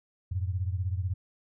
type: beating tone pair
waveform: sine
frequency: 88.7 / 104.7 Hz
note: F2 / G#2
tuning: +27 / +15 cents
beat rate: 16 Hz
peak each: -29 / -33 dBFS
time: 0.31-1.14 s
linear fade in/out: 10 ms
effects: none